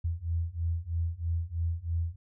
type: beating tone pair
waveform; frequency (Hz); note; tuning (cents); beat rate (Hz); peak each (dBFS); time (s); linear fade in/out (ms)
sine; 82.3 / 85.4; E2 / F2; -2 / -38; 3.1; -32 / -31; 0.04-2.16; 10
effects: none